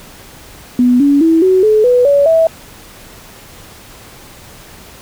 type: tone with pitch steps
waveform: sine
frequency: 246.9 / 283.6 / 325.8 / 374.2 / 429.9 / 493.8 / 567.2 / 651.6 Hz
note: B3 / C#4 / E4 / F#4 / A4 / B4 / C#5 / E5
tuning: 0 / +40 / -20 / +20 / -40 / 0 / +40 / -20 cents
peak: -6 dBFS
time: 0.79-2.47 s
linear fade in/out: 2 ms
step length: 210 ms
effects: pink hiss -37 dBFS RMS until 5.01 s